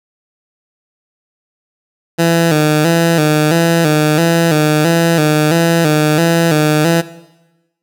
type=tone with vibrato; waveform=15% pulse; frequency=159.6 Hz; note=D#3; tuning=44 cents sharp; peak=-3 dBFS; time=2.18-7.02 s; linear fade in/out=20 ms; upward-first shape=square; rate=1.5 Hz; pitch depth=82 cents each way; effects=noise-tail reverb RT60 1.0 s tail -17 dB re dry